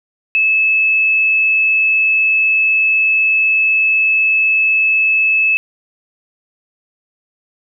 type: tone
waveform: sine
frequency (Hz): 2604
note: E7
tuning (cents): -22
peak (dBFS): -10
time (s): 0.35-5.57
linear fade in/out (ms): 0
effects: none